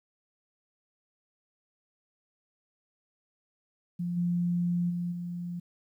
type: tone with level steps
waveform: sine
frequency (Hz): 174.61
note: F3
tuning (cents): 0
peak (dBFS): -29 / -25 / -29 / -33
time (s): 3.99-5.6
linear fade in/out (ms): 10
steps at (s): 4.16 / 4.89 / 5.11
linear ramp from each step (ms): 20
effects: 11-bit